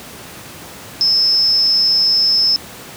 sine tone with amplitude modulation, 5210 Hz, E8, 21 cents flat, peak -8 dBFS, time 1.01-2.56 s, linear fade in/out 0 ms, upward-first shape sine, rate 281 Hz, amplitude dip 55%, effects pink hiss -34 dBFS RMS until 2.96 s + high-pass 100 Hz 12 dB/octave

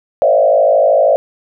sine tone with frequency modulation, 603 Hz, D5, 46 cents sharp, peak -7 dBFS, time 0.22-1.16 s, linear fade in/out 0 ms, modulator 52.8 Hz, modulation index 1.6, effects none

